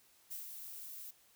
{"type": "noise with ADSR envelope", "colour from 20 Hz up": "violet", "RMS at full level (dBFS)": -43, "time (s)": [0.3, 1.11], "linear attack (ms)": 20, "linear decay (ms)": 130, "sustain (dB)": -5, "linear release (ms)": 8, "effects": ["white hiss -67 dBFS RMS until 1.35 s"]}